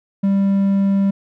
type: tone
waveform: triangle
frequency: 196.8 Hz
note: G3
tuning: 7 cents sharp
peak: -11 dBFS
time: 0.23-1.11 s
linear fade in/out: 10 ms
effects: none